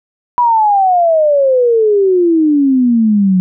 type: exponential sweep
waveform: sine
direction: down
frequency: 987.8 to 181 Hz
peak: -7 dBFS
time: 0.38-3.4 s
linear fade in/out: 0 ms
effects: none